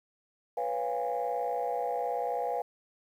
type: chord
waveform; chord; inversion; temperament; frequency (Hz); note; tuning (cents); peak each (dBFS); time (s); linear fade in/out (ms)
sine; C# dominant seventh; third; equal with one note detuned; 493.9 / 554.4 / 698.5 / 817.3; B4 / C#5 / E#5 / G#5; 0 / 0 / 0 / -28; -33 / -37 / -33 / -33; 0.57-2.62; 5
effects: tanh soft clip ceiling -22 dBFS + 10-bit